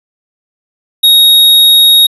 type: tone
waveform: square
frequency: 3760 Hz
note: A#7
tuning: 14 cents sharp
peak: -3 dBFS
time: 1.03-2.07 s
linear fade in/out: 10 ms
effects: resampled to 32000 Hz